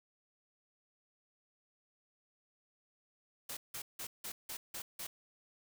white noise bursts, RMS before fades -43 dBFS, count 7, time 3.49-5.07 s, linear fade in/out 5 ms, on 80 ms, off 170 ms, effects none

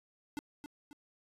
square tone with echo, 293.7 Hz, D4, in tune, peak -37 dBFS, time 0.37-0.39 s, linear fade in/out 0 ms, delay 270 ms, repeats 2, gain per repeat -7 dB, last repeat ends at 0.93 s, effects resampled to 32000 Hz + 12-bit

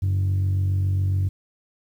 sine tone pair together, 94.7 / 141.89 Hz, F#2 / C#3, +41 / +41 cents, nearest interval perfect fifth, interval 700 cents, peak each -17 / -29 dBFS, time 0.02-1.29 s, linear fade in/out 10 ms, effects tanh soft clip ceiling -17 dBFS + 9-bit

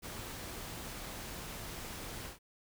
pink noise with ADSR envelope, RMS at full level -42 dBFS, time 0.02-2.39 s, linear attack 34 ms, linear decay 12 ms, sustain -2 dB, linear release 130 ms, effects none

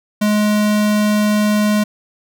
square tone, 210.1 Hz, G#3, 20 cents sharp, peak -13 dBFS, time 0.21-1.84 s, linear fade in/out 10 ms, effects none

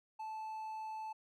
triangle tone, 874 Hz, A5, 12 cents flat, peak -39 dBFS, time 0.19-1.13 s, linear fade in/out 10 ms, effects none

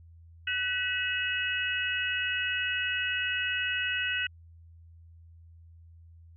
sine tone cluster, 1500 / 1941 / 2589 / 2902 Hz, F#6 / B6 / E7 / F#7, +23 / -31 / -32 / -34 cents, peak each -32 / -35 / -33 / -33 dBFS, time 0.47-4.27 s, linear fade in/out 5 ms, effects added 83 Hz sine -50 dBFS peak until 6.36 s

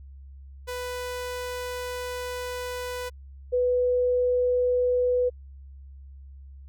sawtooth / sine tone pair in turn, 495.9 / 495.9 Hz, B4 / B4, +7 / +7 cents, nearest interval unison, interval 0 cents, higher neither, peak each -27 / -20 dBFS, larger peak second, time 0.67-3.1 / 3.52-5.3 s, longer first, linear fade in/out 20 ms, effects added 68 Hz sine -42 dBFS peak until 6.68 s

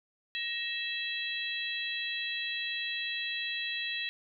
harmonic tone with a mistuned harmonic, 659.3 Hz, E5, in tune, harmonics 3 / 4 / 5 / 6, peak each -38 / -37 / -38 / -39 dBFS, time 0.35-4.09 s, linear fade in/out 0 ms, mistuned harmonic 3, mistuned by -89 cents, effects none

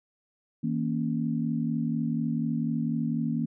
sine chord, A# diminished, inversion second, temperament equal with one note detuned, 161.14 / 233.1 / 277.2 Hz, E3 / A#3 / C#4, -39 / 0 / 0 cents, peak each -30 / -28 / -33 dBFS, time 0.63-3.46 s, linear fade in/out 10 ms, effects none

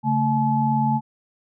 sine tone cluster, 140.1 / 223 / 858 Hz, C#3 / A3 / A5, +19 / +23 / -44 cents, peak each -23 / -22 / -21 dBFS, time 0.03-1.01 s, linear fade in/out 50 ms, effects none

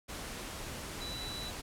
sine tone in noise, 3951 Hz, B7, in tune, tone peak -41 dBFS, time 1-1.51 s, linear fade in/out 20 ms, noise pink, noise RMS -42 dBFS, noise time 0.08-1.62 s, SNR -2 dB, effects low-pass 12000 Hz 12 dB/octave

